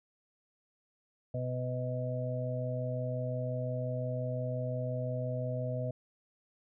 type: harmonic tone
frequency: 125.7 Hz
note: B2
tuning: 31 cents sharp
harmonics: 1 / 2 / 4 / 5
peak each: -34 / -43 / -40 / -38 dBFS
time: 1.34-5.91 s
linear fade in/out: 5 ms
effects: none